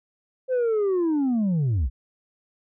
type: linear sweep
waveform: sine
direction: down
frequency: 524 to 52 Hz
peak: -17 dBFS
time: 0.48-1.9 s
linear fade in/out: 50 ms
effects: tanh soft clip ceiling -19 dBFS